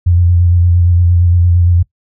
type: tone with vibrato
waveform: sine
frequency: 87.31 Hz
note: F2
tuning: in tune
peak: -6 dBFS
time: 0.06-1.83 s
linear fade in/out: 10 ms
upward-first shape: square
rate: 8.7 Hz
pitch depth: 25 cents each way
effects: noise-tail reverb RT60 0.1 s tail -21 dB re dry